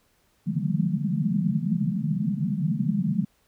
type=band-pass noise; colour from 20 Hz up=white; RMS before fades=-25 dBFS; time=0.46-3.25 s; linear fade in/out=10 ms; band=140 to 220 Hz; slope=96 dB/octave; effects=pink hiss -66 dBFS RMS until 3.47 s